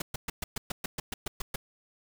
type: noise bursts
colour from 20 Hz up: pink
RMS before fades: -33 dBFS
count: 12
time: 0-1.56 s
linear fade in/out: 5 ms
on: 20 ms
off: 120 ms
effects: none